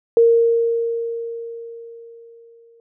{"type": "tone with exponential decay", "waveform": "sine", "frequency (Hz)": 463.3, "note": "A#4", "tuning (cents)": -11, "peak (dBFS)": -8, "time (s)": [0.17, 2.8], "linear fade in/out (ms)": 1, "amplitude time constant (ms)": 570, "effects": []}